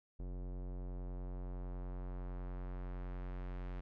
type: tone with low-pass filter sweep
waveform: square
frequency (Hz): 45.37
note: F#1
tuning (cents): -33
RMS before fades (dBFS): -43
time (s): 0.19-3.81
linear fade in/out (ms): 10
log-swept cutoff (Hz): 490 to 2300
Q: 0.85
effects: none